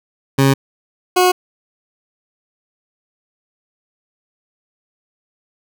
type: tone pair in turn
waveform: 20% pulse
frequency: 136.3 / 363.9 Hz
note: C#3 / F#4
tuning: -29 / -29 cents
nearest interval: octave + perfect fourth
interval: 1700 cents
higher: second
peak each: -5 dBFS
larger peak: neither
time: 0.38-0.54 / 1.16-1.32 s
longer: neither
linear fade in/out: 10 ms
effects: none